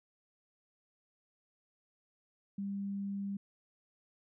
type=tone; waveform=sine; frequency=198.8 Hz; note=G3; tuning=25 cents sharp; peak=-35 dBFS; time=2.58-3.37 s; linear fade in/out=5 ms; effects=none